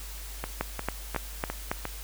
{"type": "two click trains", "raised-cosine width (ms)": 0.5, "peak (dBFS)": [-16, -12], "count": [5, 5], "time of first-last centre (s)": [[0.44, 1.853], [0.61, 1.715]], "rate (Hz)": [2.83, 3.62], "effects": ["added 50 Hz sine -39 dBFS peak until 2.03 s", "white hiss -44 dBFS RMS until 2.03 s"]}